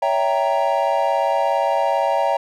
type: chord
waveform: triangle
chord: C# diminished seventh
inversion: none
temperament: equal with one note detuned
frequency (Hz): 561.8 / 659.3 / 784 / 932.3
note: C#5 / E5 / G5 / Bb5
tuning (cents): +23 / 0 / 0 / 0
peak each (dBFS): -20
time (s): 0.02-2.37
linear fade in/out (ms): 5
effects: none